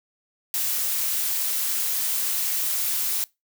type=noise; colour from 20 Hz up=blue; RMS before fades=-25 dBFS; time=0.54-3.24 s; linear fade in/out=0 ms; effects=noise-tail reverb RT60 0.2 s tail -22 dB re dry